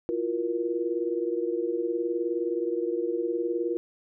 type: tone cluster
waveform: sine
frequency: 337.6 / 356.9 / 473.9 Hz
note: E4 / F4 / A#4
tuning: +41 / +38 / +28 cents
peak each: -30 dBFS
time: 0.09-3.77 s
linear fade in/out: 0 ms
effects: none